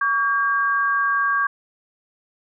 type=tone pair together; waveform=sine; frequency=1134.5 / 1610 Hz; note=C#6 / G6; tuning=+40 / +46 cents; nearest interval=tritone; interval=606 cents; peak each=-20 dBFS; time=0.01-1.47 s; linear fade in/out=5 ms; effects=none